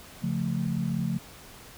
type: chord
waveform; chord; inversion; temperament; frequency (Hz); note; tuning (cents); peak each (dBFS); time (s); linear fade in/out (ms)
sine; Db augmented; none; equal; 138.59 / 174.61 / 220; Db3 / F3 / A3; 0 / 0 / 0; -31 / -29 / -31; 0.22-1.19; 20
effects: pink hiss -48 dBFS RMS until 1.77 s